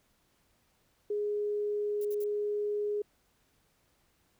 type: tone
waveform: sine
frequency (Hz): 415.3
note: G#4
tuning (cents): 0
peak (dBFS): -29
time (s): 1.1-3.02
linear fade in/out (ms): 5
type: noise bursts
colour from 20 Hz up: violet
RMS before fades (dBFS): -49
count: 3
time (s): 2.01-2.241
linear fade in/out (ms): 2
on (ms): 39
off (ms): 57
effects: pink hiss -71 dBFS RMS until 4.39 s